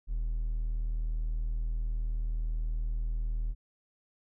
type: tone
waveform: triangle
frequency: 39.64 Hz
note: D#1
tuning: 33 cents sharp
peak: -26 dBFS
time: 0.07-3.55 s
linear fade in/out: 50 ms
effects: tanh soft clip ceiling -23 dBFS